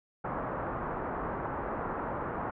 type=low-pass noise; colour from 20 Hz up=white; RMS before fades=-35 dBFS; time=0.24-2.51 s; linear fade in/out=10 ms; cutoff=1300 Hz; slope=24 dB/octave; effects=low-pass 2000 Hz 12 dB/octave